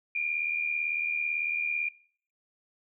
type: tone pair together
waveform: sine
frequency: 2340 / 2418 Hz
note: D7 / D7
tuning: -7 / +50 cents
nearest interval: minor second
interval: 57 cents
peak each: -34 / -28 dBFS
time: 0.15-1.89 s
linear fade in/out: 5 ms
effects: noise-tail reverb RT60 0.6 s tail -24 dB re dry